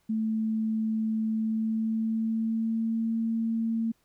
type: tone with pitch glide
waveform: sine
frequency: 220 to 226.4 Hz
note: A3 to A3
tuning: 0 to +50 cents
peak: -25 dBFS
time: 0.09-3.92 s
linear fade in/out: 10 ms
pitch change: +50 cents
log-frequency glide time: 1.29-3.15 s
effects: pink hiss -70 dBFS RMS until 4.04 s